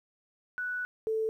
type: tone pair in turn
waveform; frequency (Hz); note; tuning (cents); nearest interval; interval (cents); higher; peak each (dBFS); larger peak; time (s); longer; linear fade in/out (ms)
sine; 1480 / 441; F#6 / A4; 0 / +4; octave + major sixth; 2096; first; -31 / -27; second; 0.58-0.85 / 1.07-1.29; first; 0
effects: 11-bit